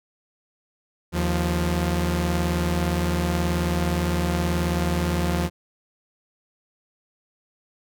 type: tone pair together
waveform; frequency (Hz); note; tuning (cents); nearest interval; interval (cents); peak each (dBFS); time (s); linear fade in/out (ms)
sawtooth; 78.18 / 175.4; D#2 / F3; +9 / +8; octave + major second; 1399; -20; 1.12-5.5; 50
effects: none